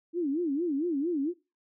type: tone with vibrato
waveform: sine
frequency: 311.1 Hz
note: D#4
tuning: in tune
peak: -26 dBFS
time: 0.13-1.34 s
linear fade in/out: 50 ms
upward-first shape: sine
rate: 4.4 Hz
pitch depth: 240 cents each way
effects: noise-tail reverb RT60 0.3 s tail -24 dB re dry